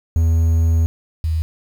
triangle / sine tone pair in turn, 82 / 80.03 Hz, E2 / D#2, -9 / +49 cents, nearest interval unison, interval 42 cents, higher first, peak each -10 / -16 dBFS, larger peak first, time 0.16-0.86 / 1.24-1.42 s, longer first, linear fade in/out 0 ms, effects 7-bit

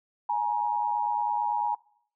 sine tone pair together, 839 / 948 Hz, G#5 / A#5, +17 / +29 cents, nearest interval major second, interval 212 cents, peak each -27 dBFS, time 0.29-1.75 s, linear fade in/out 5 ms, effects noise-tail reverb RT60 0.6 s tail -22 dB re dry

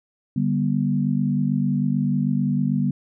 sine chord, G major, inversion second, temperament equal with one note detuned, 146.83 / 196 / 242.6 Hz, D3 / G3 / B3, 0 / 0 / -31 cents, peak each -23 dBFS, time 0.36-2.91 s, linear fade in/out 5 ms, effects none

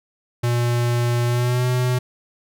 square tone with pitch glide, 120 to 125.46 Hz, B2 to B2, -49 to +28 cents, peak -18 dBFS, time 0.43-1.99 s, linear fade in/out 10 ms, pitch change +77 cents, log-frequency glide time 1.26-1.66 s, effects none

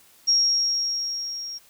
sine tone with level ramp, 5588 Hz, F8, in tune, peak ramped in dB -15 to -32 dBFS, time 0.27-1.59 s, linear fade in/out 20 ms, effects white hiss -55 dBFS RMS until 1.69 s

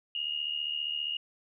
sine tone pair together, 2838 / 2913 Hz, F7 / F#7, +27 / -28 cents, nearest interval unison, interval 45 cents, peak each -32 / -36 dBFS, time 0.15-1.17 s, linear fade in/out 2 ms, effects none

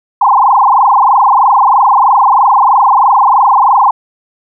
sine tone with frequency modulation, 932.3 Hz, A#5, in tune, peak -4 dBFS, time 0.21-3.91 s, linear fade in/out 5 ms, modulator 23.1 Hz, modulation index 6.3, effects none

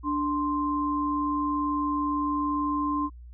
sine tone pair together, 293.7 / 1046.5 Hz, D4 / C6, 0 / 0 cents, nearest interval octave + minor seventh, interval 2200 cents, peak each -27 dBFS, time 0.03-3.1 s, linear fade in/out 50 ms, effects added 60 Hz sine -42 dBFS peak until 3.33 s

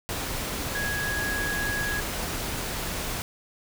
sine tone in noise, 1661.2 Hz, G#6, in tune, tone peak -28 dBFS, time 0.75-2 s, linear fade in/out 0 ms, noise pink, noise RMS -31 dBFS, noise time 0.09-3.22 s, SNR 0 dB, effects none

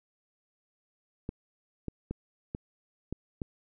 clicks, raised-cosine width 3 ms, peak -21 dBFS, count 6, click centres 1.291 / 1.883 / 2.11 / 2.549 / 3.126 / 3.418 s, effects none

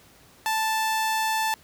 sawtooth tone, 880 Hz, A5, in tune, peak -19 dBFS, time 0.46-1.54 s, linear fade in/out 0 ms, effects pink hiss -54 dBFS RMS until 1.63 s + high-pass 60 Hz 12 dB/octave

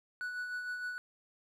triangle tone with tremolo, 1478 Hz, F#6, 2 cents flat, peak -33 dBFS, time 0.21-0.98 s, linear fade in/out 0 ms, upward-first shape sine, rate 6.5 Hz, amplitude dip 40%, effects none

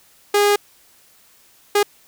sawtooth tone bursts at uneven times, 410 Hz, G#4, 22 cents flat, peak -9 dBFS, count 2, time 0.34-0.56 / 1.75-1.83 s, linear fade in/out 5 ms, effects white hiss -53 dBFS RMS until 2.07 s

